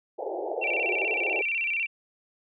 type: band-pass noise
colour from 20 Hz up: pink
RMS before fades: -32 dBFS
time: 0.18-1.42 s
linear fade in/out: 10 ms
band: 340 to 840 Hz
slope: 96 dB/octave
type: tone with vibrato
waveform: sine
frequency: 2520 Hz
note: D#7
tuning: 21 cents sharp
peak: -25 dBFS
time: 0.61-1.87 s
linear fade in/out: 20 ms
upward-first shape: square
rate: 16 Hz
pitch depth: 130 cents each way
effects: none